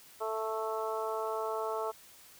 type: harmonic tone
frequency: 220.2 Hz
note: A3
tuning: 2 cents sharp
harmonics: 2 / 3 / 4 / 5 / 6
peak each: -36 / -38 / -39 / -40 / -41 dBFS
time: 0.2-1.92 s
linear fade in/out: 20 ms
effects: white hiss -56 dBFS RMS until 2.39 s